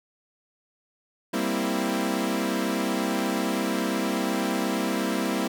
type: chord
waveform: sawtooth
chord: C dominant seventh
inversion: second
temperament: equal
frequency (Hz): 196 / 233.1 / 261.6 / 329.6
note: G3 / Bb3 / C4 / E4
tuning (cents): 0 / 0 / 0 / 0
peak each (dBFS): -26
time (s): 1.33-5.48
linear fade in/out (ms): 10
effects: none